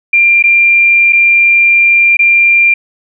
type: tone with dropouts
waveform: sine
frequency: 2383 Hz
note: D7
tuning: 25 cents sharp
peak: -4 dBFS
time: 0.13-2.74 s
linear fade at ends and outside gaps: 5 ms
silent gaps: 0.426-0.438 / 1.125-1.13 / 2.17-2.191 s
effects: none